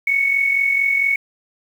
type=tone with amplitude modulation; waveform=sine; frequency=2217 Hz; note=C#7; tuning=in tune; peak=-12 dBFS; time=0.07-1.16 s; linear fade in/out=5 ms; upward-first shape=sine; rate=44.4 Hz; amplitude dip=55%; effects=7-bit